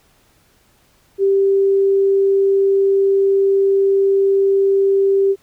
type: tone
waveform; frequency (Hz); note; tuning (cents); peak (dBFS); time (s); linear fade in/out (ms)
sine; 392; G4; 0; -11; 1.18-5.36; 50
effects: pink hiss -56 dBFS RMS until 5.42 s